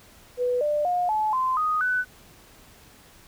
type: tone with pitch steps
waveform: sine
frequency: 493.9 / 594.2 / 714.8 / 859.9 / 1034.5 / 1244.6 / 1497.2 Hz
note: B4 / D5 / F5 / A5 / C6 / D#6 / F#6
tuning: 0 / +20 / +40 / -40 / -20 / 0 / +20 cents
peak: -21 dBFS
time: 0.37-2.05 s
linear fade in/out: 50 ms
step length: 240 ms
effects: pink hiss -52 dBFS RMS until 3.27 s